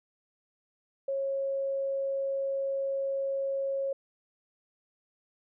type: tone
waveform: sine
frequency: 546 Hz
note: C#5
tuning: 26 cents flat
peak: -28 dBFS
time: 1.08-3.93 s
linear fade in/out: 5 ms
effects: none